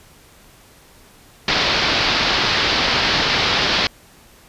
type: low-pass noise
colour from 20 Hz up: white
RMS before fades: -18 dBFS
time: 1.48-3.87 s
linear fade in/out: 2 ms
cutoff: 4900 Hz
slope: 48 dB/octave
effects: pink hiss -48 dBFS RMS until 4.48 s + resampled to 32000 Hz